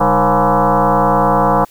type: tone with frequency modulation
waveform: sine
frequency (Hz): 140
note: C#3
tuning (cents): +18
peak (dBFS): -9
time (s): 0-1.65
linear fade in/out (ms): 10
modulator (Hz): 170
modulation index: 6.3
effects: white hiss -47 dBFS RMS until 1.7 s